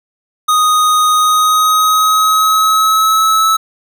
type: tone with pitch glide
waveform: square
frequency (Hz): 1244 to 1302.1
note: D#6 to E6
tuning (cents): -1 to -22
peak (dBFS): -9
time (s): 0.48-3.57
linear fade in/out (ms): 10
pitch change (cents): +79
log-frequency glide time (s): 1.11-3.44
effects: none